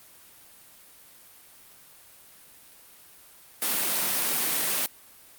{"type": "high-pass noise", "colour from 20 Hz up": "white", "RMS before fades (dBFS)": -26, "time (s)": [3.62, 4.86], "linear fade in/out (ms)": 0, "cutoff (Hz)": 150, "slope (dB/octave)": 48, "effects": ["white hiss -52 dBFS RMS until 5.38 s", "Opus 32 kbps"]}